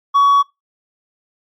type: tone with hard clipping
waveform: triangle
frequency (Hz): 1125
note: C#6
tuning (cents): +25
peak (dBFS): -7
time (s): 0.14-0.43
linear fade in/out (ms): 20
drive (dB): 1
effects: noise-tail reverb RT60 0.2 s tail -21 dB re dry + MP3 64 kbps